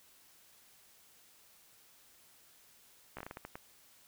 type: slowing click train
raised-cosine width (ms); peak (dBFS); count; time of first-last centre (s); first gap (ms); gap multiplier
0.5; -28; 9; 3.17-3.555; 15; 1.32
effects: white hiss -63 dBFS RMS until 4.07 s